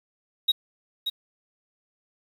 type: tone with echo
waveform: triangle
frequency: 3800 Hz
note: A#7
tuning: 33 cents sharp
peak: -15 dBFS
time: 0.48-0.52 s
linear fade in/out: 10 ms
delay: 580 ms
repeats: 1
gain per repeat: -8 dB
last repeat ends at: 1.1 s
effects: tanh soft clip ceiling -11 dBFS + 8-bit